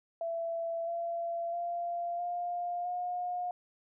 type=tone with pitch steps; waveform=sine; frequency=668 / 679.7 / 691.6 / 703.6 / 715.9 Hz; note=E5 / F5 / F5 / F5 / F5; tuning=+23 / -47 / -17 / +13 / +43 cents; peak=-32 dBFS; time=0.21-3.51 s; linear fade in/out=2 ms; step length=660 ms; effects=none